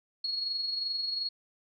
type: tone with amplitude modulation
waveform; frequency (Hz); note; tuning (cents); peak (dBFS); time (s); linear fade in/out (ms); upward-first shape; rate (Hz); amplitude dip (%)
sine; 4320; C#8; -45; -28; 0.24-1.29; 5; sine; 22.7; 45
effects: none